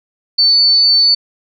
sine tone, 4502 Hz, C#8, 26 cents sharp, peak -7 dBFS, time 0.38-1.15 s, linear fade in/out 10 ms, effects none

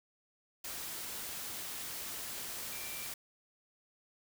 sine tone in noise, 2349 Hz, D7, in tune, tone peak -49 dBFS, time 2.72-3.07 s, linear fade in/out 5 ms, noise white, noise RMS -42 dBFS, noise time 0.64-3.14 s, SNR -10 dB, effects none

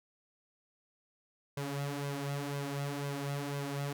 sawtooth tone with flanger, 141.6 Hz, C#3, 37 cents sharp, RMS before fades -37 dBFS, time 1.57-3.93 s, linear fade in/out 5 ms, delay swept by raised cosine 1.9 to 5.6 ms, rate 2 Hz, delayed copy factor +0.65, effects none

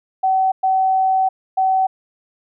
sine tone bursts at uneven times, 760 Hz, F#5, 46 cents sharp, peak -13 dBFS, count 3, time 0.23-0.52 / 0.63-1.29 / 1.57-1.87 s, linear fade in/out 10 ms, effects none

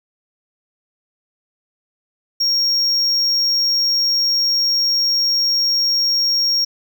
triangle tone, 5570 Hz, F8, 5 cents flat, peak -13 dBFS, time 2.4-6.65 s, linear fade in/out 10 ms, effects none

